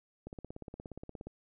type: click train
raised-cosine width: 2 ms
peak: -30 dBFS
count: 18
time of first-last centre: 0.27-1.27 s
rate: 17 Hz
effects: none